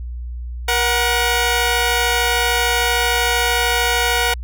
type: tone pair together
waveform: 10% pulse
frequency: 475.6 / 740 Hz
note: A#4 / F#5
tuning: +35 / 0 cents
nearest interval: minor sixth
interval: 765 cents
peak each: -10 dBFS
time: 0.68-4.34 s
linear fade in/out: 5 ms
effects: added 60 Hz sine -25 dBFS peak until 4.43 s